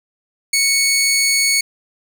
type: tone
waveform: 15% pulse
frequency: 2217 Hz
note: C#7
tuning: in tune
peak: -7 dBFS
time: 0.53-1.61 s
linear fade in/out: 5 ms
effects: none